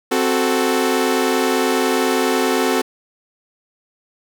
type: chord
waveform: sawtooth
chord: F# diminished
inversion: second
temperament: equal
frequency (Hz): 261.6 / 370 / 440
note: C4 / F#4 / A4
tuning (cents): 0 / 0 / 0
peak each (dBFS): -16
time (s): 0.11-2.82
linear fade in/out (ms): 10
effects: none